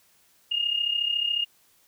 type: tone with amplitude modulation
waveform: sine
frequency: 2840 Hz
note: F7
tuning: 28 cents sharp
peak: -20 dBFS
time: 0.51-1.45 s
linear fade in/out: 10 ms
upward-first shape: sine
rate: 34 Hz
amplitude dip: 70%
effects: white hiss -62 dBFS RMS until 1.87 s